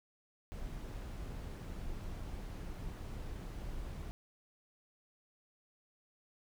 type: noise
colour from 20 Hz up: brown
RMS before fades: -43 dBFS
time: 0.52-4.11 s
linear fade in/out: 0 ms
effects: none